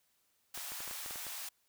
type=high-pass noise; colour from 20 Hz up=white; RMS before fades=-43 dBFS; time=0.54-1.49 s; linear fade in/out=5 ms; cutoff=640 Hz; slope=24 dB/octave
type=clicks; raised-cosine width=0.5 ms; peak=-31 dBFS; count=9; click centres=0.576 / 0.72 / 0.805 / 0.877 / 0.911 / 1.061 / 1.109 / 1.158 / 1.267 s
effects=white hiss -75 dBFS RMS until 1.68 s